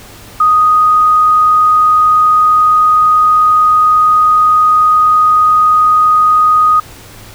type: tone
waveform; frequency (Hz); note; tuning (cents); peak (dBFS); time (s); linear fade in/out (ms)
sine; 1244.5; D#6; 0; -5; 0.4-6.8; 5
effects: added 104 Hz sine -39 dBFS peak until 7.34 s + pink hiss -35 dBFS RMS until 7.34 s